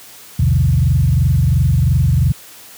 sine tone with frequency modulation, 104.3 Hz, G#2, 8 cents sharp, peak -9 dBFS, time 0.39-2.32 s, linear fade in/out 5 ms, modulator 22.9 Hz, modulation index 2, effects white hiss -39 dBFS RMS until 2.77 s + high-pass 60 Hz 12 dB/octave

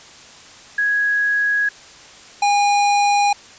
sine / square tone pair in turn, 1662 / 815.3 Hz, G#6 / G#5, +1 / -32 cents, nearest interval octave, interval 1233 cents, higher first, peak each -15 / -14 dBFS, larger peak second, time 0.78-1.69 / 2.42-3.33 s, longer neither, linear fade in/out 5 ms, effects white hiss -42 dBFS RMS until 3.58 s + resampled to 16000 Hz

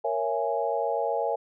sine chord, A# half-diminished seventh, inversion none, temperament equal with one note detuned, 466.2 / 554.4 / 667.3 / 830.6 Hz, A#4 / C#5 / E5 / G#5, 0 / 0 / +21 / 0 cents, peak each -30 dBFS, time 0.04-1.36 s, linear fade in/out 10 ms, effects none

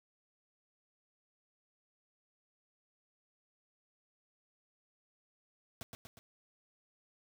pink noise with echo, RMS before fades -44 dBFS, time 5.81-5.83 s, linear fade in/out 0 ms, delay 120 ms, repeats 3, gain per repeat -4 dB, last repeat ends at 6.19 s, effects none

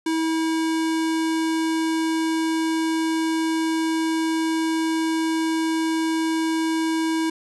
square tone, 322.7 Hz, E4, 37 cents flat, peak -21 dBFS, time 0.06-7.3 s, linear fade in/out 5 ms, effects resampled to 24000 Hz + 9-bit

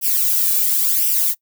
violet noise with flanger, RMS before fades -17 dBFS, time 0.01-1.35 s, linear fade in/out 50 ms, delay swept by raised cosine 0.36 to 1.76 ms, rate 0.95 Hz, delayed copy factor +0.7, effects noise-tail reverb RT60 0.1 s tail -23 dB re dry

